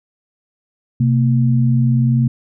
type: tone pair together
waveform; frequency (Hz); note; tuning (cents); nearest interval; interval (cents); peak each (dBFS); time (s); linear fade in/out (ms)
sine; 129.19 / 230; C3 / A#3; -22 / -23; minor seventh; 999; -12 / -17; 1-2.28; 5
effects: none